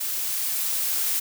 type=noise with level ramp; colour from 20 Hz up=blue; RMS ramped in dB=-28 to -24 dBFS; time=0-1.2 s; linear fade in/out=10 ms; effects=none